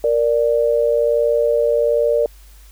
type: tone pair together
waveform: sine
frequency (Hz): 466.2 / 587.4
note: A#4 / D5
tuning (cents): 0 / 0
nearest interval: major third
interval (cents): 400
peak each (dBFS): -16 / -16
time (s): 0.04-2.26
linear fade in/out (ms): 2
effects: added 50 Hz sine -41 dBFS peak until 2.71 s + white hiss -51 dBFS RMS until 2.71 s